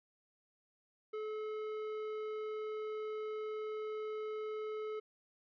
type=tone with tanh clipping; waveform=sine; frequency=430.5 Hz; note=A4; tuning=38 cents flat; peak=-40 dBFS; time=1.13-5 s; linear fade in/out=10 ms; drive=12 dB; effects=none